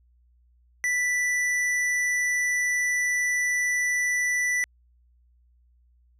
square tone, 1975.5 Hz, B6, in tune, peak -23 dBFS, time 0.84-4.64 s, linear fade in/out 0 ms, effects added 60 Hz sine -58 dBFS peak until 6.19 s + low-pass 10000 Hz 12 dB/octave

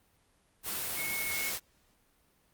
sine tone in noise, 2188 Hz, C#7, 23 cents flat, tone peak -35 dBFS, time 0.95-1.53 s, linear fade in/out 50 ms, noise white, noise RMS -35 dBFS, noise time 0.63-1.6 s, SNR -3 dB, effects pink hiss -69 dBFS RMS until 2.53 s + Opus 32 kbps

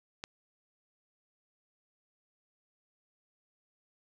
click, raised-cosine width 0.2 ms, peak -21 dBFS, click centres 0.239 s, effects none

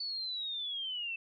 sine linear sweep, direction down, 4500 to 2637 Hz, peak -35 dBFS, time 0-1.16 s, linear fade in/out 5 ms, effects none

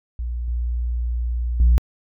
sine tone with level steps, 59.6 Hz, A#1, 39 cents sharp, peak -23 / -20 / -9 dBFS, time 0.19-1.78 s, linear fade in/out 0 ms, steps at 0.48 / 1.6 s, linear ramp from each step 2 ms, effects tanh soft clip ceiling -9 dBFS

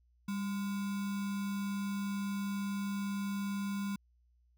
sine tone with sample-and-hold, 198.9 Hz, G3, 25 cents sharp, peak -33 dBFS, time 0.28-3.96 s, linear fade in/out 5 ms, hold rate 1225 Hz, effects added 60 Hz sine -66 dBFS peak until 4.57 s

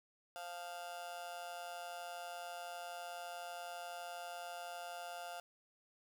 35% pulse tone with amplitude modulation, 698.5 Hz, F5, in tune, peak -39 dBFS, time 0.36-5.4 s, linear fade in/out 0 ms, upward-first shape sine, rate 172 Hz, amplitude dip 85%, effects none

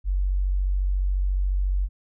sine tone, 47.11 Hz, F#1, 32 cents sharp, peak -20 dBFS, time 0.04-1.89 s, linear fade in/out 50 ms, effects none

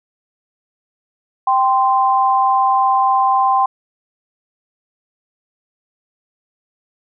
sine tone pair together, 784 / 1040.6 Hz, G5 / C6, 0 / -10 cents, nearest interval perfect fourth, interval 490 cents, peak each -14 dBFS, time 1.47-3.66 s, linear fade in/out 5 ms, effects none

